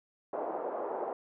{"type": "band-pass noise", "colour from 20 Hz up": "pink", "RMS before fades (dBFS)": -36, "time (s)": [0.33, 1.13], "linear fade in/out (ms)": 2, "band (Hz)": [410, 880], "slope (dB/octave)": 24, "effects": []}